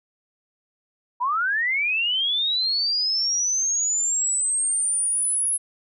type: linear sweep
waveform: sine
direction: up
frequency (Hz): 938 to 10650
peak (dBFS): -20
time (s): 1.2-5.58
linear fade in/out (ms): 20
effects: none